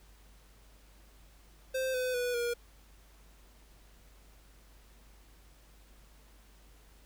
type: tone with pitch steps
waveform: square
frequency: 522 / 506.3 / 491 / 476.2 Hz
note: C5 / B4 / B4 / A#4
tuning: -4 / +43 / -10 / +37 cents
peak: -31 dBFS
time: 1.74-2.54 s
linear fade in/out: 10 ms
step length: 200 ms
effects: added 50 Hz sine -57 dBFS peak until 7.05 s + pink hiss -63 dBFS RMS until 7.05 s